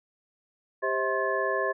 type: tone cluster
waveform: sine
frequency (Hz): 396.6 / 529 / 644 / 1061 / 1723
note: G4 / C5 / E5 / C6 / A6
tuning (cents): +20 / +19 / -41 / +24 / -37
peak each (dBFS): -31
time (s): 0.82-1.73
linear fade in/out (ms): 20
effects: none